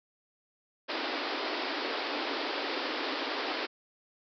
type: band-pass noise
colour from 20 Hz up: pink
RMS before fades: -34 dBFS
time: 0.88-3.67 s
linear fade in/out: 20 ms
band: 260 to 5100 Hz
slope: 96 dB/octave
effects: none